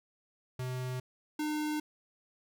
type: tone pair in turn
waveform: square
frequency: 127.4 / 303 Hz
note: C3 / D#4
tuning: -46 / -46 cents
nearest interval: octave + minor third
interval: 1500 cents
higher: second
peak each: -35 / -32 dBFS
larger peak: second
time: 0.59-1 / 1.39-1.8 s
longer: neither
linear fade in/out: 5 ms
effects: none